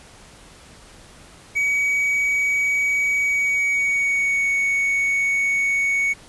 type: tone with pitch glide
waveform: triangle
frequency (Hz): 2264 to 2226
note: C#7 to C#7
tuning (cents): +36 to +7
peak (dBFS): -16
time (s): 1.55-6.14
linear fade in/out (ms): 20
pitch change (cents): -29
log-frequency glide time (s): 3.19-4.5
effects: pink hiss -46 dBFS RMS until 6.28 s + resampled to 24000 Hz